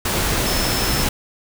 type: tone in noise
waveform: sine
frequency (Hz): 5274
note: E8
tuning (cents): 0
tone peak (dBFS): -26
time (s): 0.46-1.04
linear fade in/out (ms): 5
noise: pink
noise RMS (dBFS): -20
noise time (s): 0.05-1.09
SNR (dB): -9
effects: none